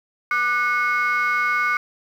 sine tone cluster, 1195 / 1477 / 2180 Hz, D6 / F#6 / C#7, +30 / -3 / -29 cents, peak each -21 dBFS, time 0.31-1.77 s, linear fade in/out 2 ms, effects tanh soft clip ceiling -13 dBFS + 8-bit

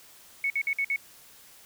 sine tone bursts, 2212 Hz, C#7, 4 cents flat, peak -24 dBFS, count 5, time 0.44-0.961 s, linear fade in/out 2 ms, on 61 ms, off 54 ms, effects white hiss -53 dBFS RMS until 1.65 s

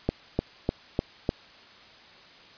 click train, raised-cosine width 2 ms, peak -10 dBFS, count 5, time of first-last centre 0.09-1.291 s, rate 3.33 Hz, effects white hiss -51 dBFS RMS until 2.57 s + resampled to 11025 Hz

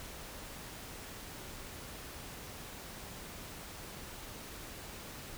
silence, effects pink hiss -47 dBFS RMS until 5.37 s

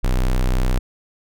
square tone, 31.53 Hz, B0, 37 cents sharp, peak -16 dBFS, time 0.03-0.79 s, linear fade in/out 10 ms, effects none

